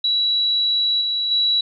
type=tone with level steps; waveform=sine; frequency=3915 Hz; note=B7; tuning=16 cents flat; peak=-16 / -19 / -15 dBFS; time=0.04-1.61 s; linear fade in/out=5 ms; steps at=1.01 / 1.31 s; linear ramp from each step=5 ms; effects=none